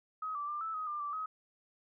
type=tone with pitch steps; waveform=sine; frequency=1267 / 1165 / 1191 / 1314 / 1259 / 1195 / 1166 / 1269 Hz; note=D#6 / D6 / D6 / E6 / D#6 / D6 / D6 / D#6; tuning=+31 / -14 / +24 / -6 / +20 / +30 / -13 / +34 cents; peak=-35 dBFS; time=0.22-1.26 s; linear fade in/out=5 ms; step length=130 ms; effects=none